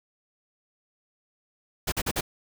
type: noise bursts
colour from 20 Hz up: pink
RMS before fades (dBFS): -27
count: 4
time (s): 1.87-2.21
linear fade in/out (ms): 10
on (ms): 52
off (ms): 44
effects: none